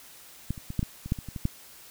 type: clicks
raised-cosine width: 5 ms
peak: -16 / -28 / -22 / -13 / -16 / -24 / -12 / -24 / -25 / -22 / -12 dBFS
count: 11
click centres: 0.506 / 0.578 / 0.704 / 0.793 / 0.829 / 1.06 / 1.121 / 1.188 / 1.287 / 1.362 / 1.454 s
effects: white hiss -50 dBFS RMS until 1.9 s